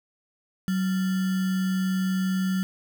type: tone with sample-and-hold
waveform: sine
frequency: 187.8 Hz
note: F#3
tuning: 26 cents sharp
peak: -22 dBFS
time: 0.68-2.63 s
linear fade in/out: 0 ms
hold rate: 1575 Hz
effects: none